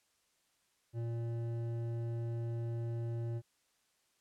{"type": "tone with hard clipping", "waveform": "sine", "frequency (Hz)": 116.54, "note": "A#2", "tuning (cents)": 0, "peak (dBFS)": -37, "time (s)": [0.93, 3.42], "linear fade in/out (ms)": 50, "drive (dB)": 10, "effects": ["white hiss -75 dBFS RMS until 4.2 s", "low-pass 10000 Hz 12 dB/octave"]}